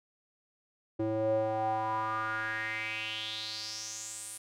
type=tone with band-pass filter sweep; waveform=square; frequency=109.6 Hz; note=A2; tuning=6 cents flat; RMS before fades=-34 dBFS; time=0.99-4.38 s; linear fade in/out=10 ms; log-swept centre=400 to 9700 Hz; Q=5.6; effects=none